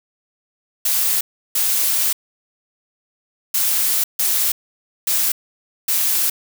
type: noise bursts at uneven times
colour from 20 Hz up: blue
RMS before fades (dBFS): -18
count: 6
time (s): 0.85-1.21 / 1.55-2.13 / 3.54-4.04 / 4.19-4.52 / 5.07-5.32 / 5.88-6.3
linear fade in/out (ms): 5
effects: none